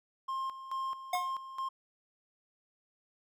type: tone with tremolo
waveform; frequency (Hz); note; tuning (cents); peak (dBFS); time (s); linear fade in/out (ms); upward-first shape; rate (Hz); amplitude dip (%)
triangle; 1062; C6; +25; -31; 0.28-1.69; 10; square; 2.3; 70
type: tone with exponential decay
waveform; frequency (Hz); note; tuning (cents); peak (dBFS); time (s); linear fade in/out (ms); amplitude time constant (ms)
square; 723; F#5; -40; -27; 1.13-1.34; 5; 44
effects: none